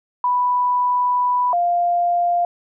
sine tone pair in turn, 987.8 / 698.5 Hz, B5 / F5, 0 / 0 cents, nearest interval tritone, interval 600 cents, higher first, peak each -15 dBFS, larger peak neither, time 0.24-1.53 / 1.53-2.45 s, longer first, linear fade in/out 2 ms, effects none

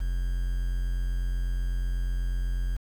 triangle tone with quantisation, 44.07 Hz, F1, 16 cents sharp, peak -23 dBFS, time 0-2.77 s, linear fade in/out 10 ms, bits 8, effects none

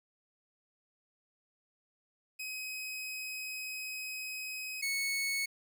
sawtooth tone pair in turn, 2531 / 2207 Hz, D#7 / C#7, +29 / -8 cents, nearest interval major second, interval 237 cents, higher first, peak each -35 / -28 dBFS, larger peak second, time 2.39-4.82 / 4.82-5.46 s, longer first, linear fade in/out 10 ms, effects 11-bit

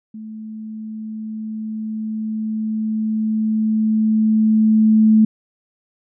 sine tone with level ramp, 217.9 Hz, A3, 17 cents flat, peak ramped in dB -30 to -8 dBFS, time 0.14-5.25 s, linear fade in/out 5 ms, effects none

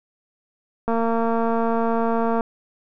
click train, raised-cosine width 1 ms, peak -10 dBFS, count 351, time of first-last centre 0.88-2.408 s, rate 229 Hz, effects none

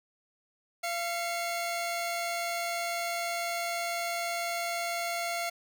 sawtooth tone pair together, 686 / 2178 Hz, F5 / C#7, -31 / -31 cents, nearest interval octave + minor sixth, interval 2000 cents, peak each -28 / -33 dBFS, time 0.83-5.5 s, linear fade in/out 10 ms, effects none

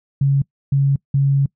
sine tone bursts at uneven times, 138.59 Hz, C#3, in tune, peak -12 dBFS, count 3, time 0.21-0.42 / 0.72-0.96 / 1.14-1.46 s, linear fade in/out 5 ms, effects noise-tail reverb RT60 0.1 s tail -24 dB re dry

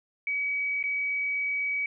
sine tone with dropouts, 2272 Hz, C#7, 42 cents sharp, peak -26 dBFS, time 0.27-1.86 s, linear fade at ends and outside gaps 2 ms, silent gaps 0.828-0.838 s, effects none

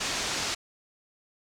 white low-pass noise, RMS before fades -31 dBFS, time 0-0.55 s, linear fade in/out 10 ms, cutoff 6700 Hz, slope 24 dB/octave, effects none

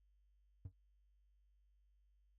triangle tone with exponential decay, 92.5 Hz, F#2, in tune, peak -40 dBFS, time 0.65-0.73 s, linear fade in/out 5 ms, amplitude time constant 17 ms, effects added 50 Hz sine -70 dBFS peak until 2.38 s

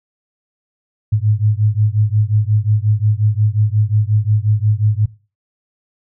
sine beating tone pair, 103.83 / 109.43 Hz, G#2 / A2, 0 / -9 cents, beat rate 5.6 Hz, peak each -15 dBFS, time 1.12-5.06 s, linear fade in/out 10 ms, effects noise-tail reverb RT60 0.3 s tail -18 dB re dry

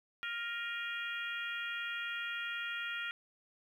harmonic tone with a mistuned harmonic, 468 Hz, A#4, 7 cents sharp, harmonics 3 / 4 / 5 / 6 / 7, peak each -40 / -42 / -44 / -46 / -47 dBFS, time 0.23-3.11 s, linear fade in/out 0 ms, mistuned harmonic 5, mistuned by +63 cents, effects 11-bit

